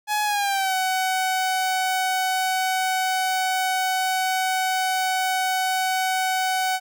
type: tone with pitch glide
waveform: sawtooth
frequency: 842 to 750.1 Hz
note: G#5 to F#5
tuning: +24 to +23 cents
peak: -17 dBFS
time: 0.07-6.8 s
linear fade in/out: 50 ms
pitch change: -201 cents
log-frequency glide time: 0.24-0.75 s
effects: none